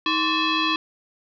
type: tone with frequency modulation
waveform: sine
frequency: 1141 Hz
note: C#6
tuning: 50 cents sharp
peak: -19 dBFS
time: 0.06-0.76 s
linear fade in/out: 2 ms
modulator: 729 Hz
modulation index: 3.8
effects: none